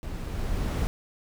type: noise with level ramp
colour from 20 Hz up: brown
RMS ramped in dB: -35 to -25 dBFS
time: 0.03-0.87 s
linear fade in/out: 0 ms
effects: none